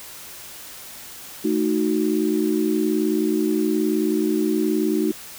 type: chord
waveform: sine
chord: D# diminished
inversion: second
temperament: equal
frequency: 220 / 311.1 / 370 Hz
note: A3 / D#4 / F#4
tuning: 0 / 0 / 0 cents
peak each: -24 / -21 / -23 dBFS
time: 1.44-5.12 s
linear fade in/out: 10 ms
effects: white hiss -39 dBFS RMS until 5.38 s